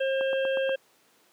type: harmonic tone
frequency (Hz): 535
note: C5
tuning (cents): +38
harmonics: 1 / 3 / 5 / 6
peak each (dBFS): -24 / -34 / -38 / -40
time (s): 0-0.76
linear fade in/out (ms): 10
type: click train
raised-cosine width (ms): 1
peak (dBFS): -21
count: 5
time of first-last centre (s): 0.21-0.693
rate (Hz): 8.28
effects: pink hiss -62 dBFS RMS until 1.32 s + high-pass 300 Hz 12 dB/octave